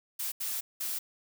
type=noise bursts at uneven times; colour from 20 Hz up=blue; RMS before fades=-34 dBFS; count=3; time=0.19-0.32 / 0.4-0.61 / 0.8-0.99 s; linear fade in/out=10 ms; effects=none